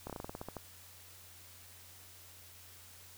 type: slowing click train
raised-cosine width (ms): 1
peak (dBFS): -27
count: 11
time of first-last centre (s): 0.07-0.567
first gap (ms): 27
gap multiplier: 1.13
effects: added 90 Hz sine -61 dBFS peak until 3.17 s + white hiss -56 dBFS RMS until 3.17 s